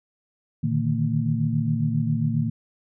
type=tone cluster; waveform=sine; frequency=115.4 / 148.7 / 156.1 / 227.5 Hz; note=A#2 / D3 / D#3 / A#3; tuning=-17 / +22 / +6 / -42 cents; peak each=-26 dBFS; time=0.63-2.5 s; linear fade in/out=10 ms; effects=none